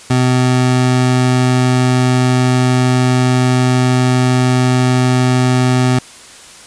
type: tone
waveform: 25% pulse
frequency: 126.8 Hz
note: B2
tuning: 46 cents sharp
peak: -6 dBFS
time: 0.1-5.99 s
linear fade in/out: 5 ms
effects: white hiss -37 dBFS RMS until 6.66 s + resampled to 22050 Hz